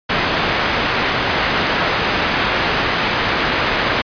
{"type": "low-pass noise", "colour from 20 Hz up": "white", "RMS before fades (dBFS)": -18, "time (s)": [0.09, 4.02], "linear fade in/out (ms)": 10, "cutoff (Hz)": 2300, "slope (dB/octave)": 12, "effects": ["resampled to 11025 Hz"]}